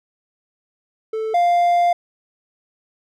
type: tone pair in turn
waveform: triangle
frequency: 440 / 698.5 Hz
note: A4 / F5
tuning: 0 / 0 cents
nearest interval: minor sixth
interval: 800 cents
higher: second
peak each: -19 / -11 dBFS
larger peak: second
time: 1.13-1.34 / 1.34-1.93 s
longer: second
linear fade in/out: 5 ms
effects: none